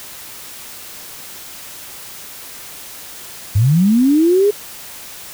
sine linear sweep, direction up, 92.5 to 422.1 Hz, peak -9 dBFS, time 3.55-4.51 s, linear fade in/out 10 ms, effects white hiss -34 dBFS RMS until 5.33 s

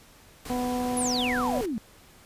pink noise, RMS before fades -39 dBFS, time 0.45-1.66 s, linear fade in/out 5 ms
harmonic tone, 248.1 Hz, B3, 8 cents sharp, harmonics 1 / 2 / 3 / 4, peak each -28 / -33 / -32 / -39 dBFS, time 0.5-1.61 s, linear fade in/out 0 ms
sine exponential sweep, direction down, 11100 to 203.7 Hz, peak -27 dBFS, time 0.97-1.78 s, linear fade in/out 0 ms
effects pink hiss -54 dBFS RMS until 2.25 s + resampled to 32000 Hz

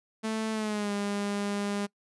sawtooth tone with pitch glide, 220 to 202.9 Hz, A3 to G#3, 0 to -40 cents, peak -25 dBFS, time 0.23-1.87 s, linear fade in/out 20 ms, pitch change -140 cents, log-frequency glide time 0.52-0.92 s, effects noise-tail reverb RT60 0.1 s tail -24 dB re dry + resampled to 24000 Hz

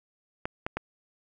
clicks, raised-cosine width 0.5 ms, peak -15 dBFS, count 3, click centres 0.455 / 0.665 / 0.77 s, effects none

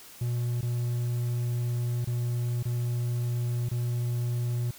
triangle tone with dropouts, 120.5 Hz, B2, 42 cents flat, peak -24 dBFS, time 0.21-4.71 s, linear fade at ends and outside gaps 5 ms, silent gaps 0.611-0.627 / 2.047-2.071 / 2.628-2.653 / 3.689-3.713 s, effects white hiss -49 dBFS RMS until 4.78 s

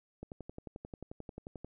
click train, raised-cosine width 2 ms, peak -30 dBFS, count 17, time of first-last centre 0.23-1.646 s, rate 11.3 Hz, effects none

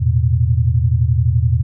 sine chord, E suspended fourth, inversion none, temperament equal with one note detuned, 82.41 / 111.79 / 123.47 Hz, E2 / A2 / B2, 0 / +28 / 0 cents, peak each -16 dBFS, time 0-1.63 s, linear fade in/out 20 ms, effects none

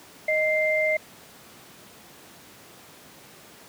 sine tone pair together, 622.3 / 2093 Hz, D#5 / C7, 0 / 0 cents, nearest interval octave + major sixth, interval 2100 cents, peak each -23 dBFS, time 0.28-0.97 s, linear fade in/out 5 ms, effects pink hiss -48 dBFS RMS until 3.68 s + high-pass 150 Hz 12 dB/octave

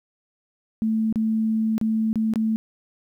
sine tone with dropouts, 220.6 Hz, A3, 5 cents sharp, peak -19 dBFS, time 0.82-2.56 s, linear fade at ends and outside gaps 0 ms, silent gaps 1.126-1.158 / 1.78-1.813 / 2.13-2.157 / 2.337-2.358 s, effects 10-bit

